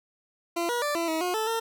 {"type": "tone with pitch steps", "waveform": "20% pulse", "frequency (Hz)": [341, 481.1, 587, 335.9, 320, 359.4, 438.2, 454.4], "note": ["F4", "B4", "D5", "E4", "D#4", "F4", "A4", "A#4"], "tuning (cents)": [-41, -45, -1, 33, 49, 50, -7, -44], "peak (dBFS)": -21, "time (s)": [0.56, 1.6], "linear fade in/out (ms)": 10, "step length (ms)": 130, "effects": []}